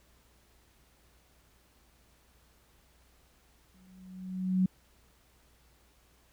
sine tone with exponential growth, 185.8 Hz, F#3, 7 cents sharp, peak -21 dBFS, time 3.74-4.66 s, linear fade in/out 5 ms, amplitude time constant 200 ms, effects added 60 Hz sine -66 dBFS peak until 6.32 s + pink hiss -66 dBFS RMS until 6.32 s

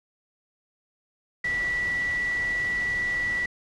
sine tone in noise, 1954 Hz, B6, 19 cents flat, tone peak -24 dBFS, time 1.44-3.46 s, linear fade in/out 5 ms, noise pink, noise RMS -39 dBFS, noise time 1.44-3.46 s, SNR +12 dB, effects low-pass 6000 Hz 12 dB/octave

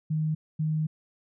sine tone bursts at uneven times, 155.7 Hz, D#3, 2 cents sharp, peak -24 dBFS, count 2, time 0.1-0.35 / 0.59-0.87 s, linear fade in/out 10 ms, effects none

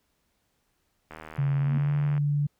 click train, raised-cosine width 0.5 ms, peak -26 dBFS, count 85, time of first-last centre 1.11-2.179 s, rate 78.6 Hz
sine tone with pitch glide, 139.2 to 145.28 Hz, C#3 to D3, +8 to -18 cents, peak -22 dBFS, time 1.38-2.47 s, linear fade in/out 10 ms, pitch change +74 cents, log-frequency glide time 1.58-1.92 s
sine tone with exponential growth, 233 Hz, A#3, 1 cent flat, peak -28 dBFS, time 1.43-1.78 s, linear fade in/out 5 ms, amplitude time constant 74 ms
effects pink hiss -73 dBFS RMS until 2.59 s

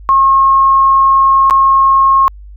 sine tone with dropouts, 1081 Hz, C#6, 44 cents flat, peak -5 dBFS, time 0.09-2.28 s, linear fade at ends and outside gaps 0 ms, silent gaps 1.499-1.508 s, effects added 50 Hz sine -30 dBFS peak until 2.56 s

